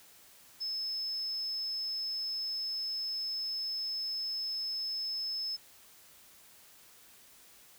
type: tone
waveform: sine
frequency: 5220 Hz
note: E8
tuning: 18 cents flat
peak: -33 dBFS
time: 0.6-5.57 s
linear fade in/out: 20 ms
effects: white hiss -58 dBFS RMS until 7.78 s